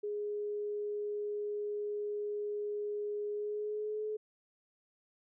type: tone with pitch glide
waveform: sine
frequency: 415.3 to 428.2 Hz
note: G#4 to A4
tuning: 0 to -47 cents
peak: -34 dBFS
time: 0.03-4.17 s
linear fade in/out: 10 ms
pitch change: +53 cents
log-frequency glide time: 3.32-4.05 s
effects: none